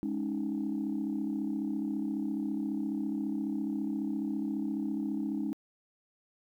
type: chord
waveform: sine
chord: Ab suspended fourth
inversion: none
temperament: just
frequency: 207.7 / 276.9 / 311.5 Hz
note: Ab3 / Db4 / Eb4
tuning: 0 / -2 / +2 cents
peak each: -34 dBFS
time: 0.03-5.53 s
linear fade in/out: 0 ms
effects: tanh soft clip ceiling -24 dBFS + 11-bit